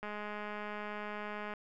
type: click train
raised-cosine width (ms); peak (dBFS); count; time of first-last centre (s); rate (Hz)
0.5; -27; 316; 0.03-1.537; 209
effects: none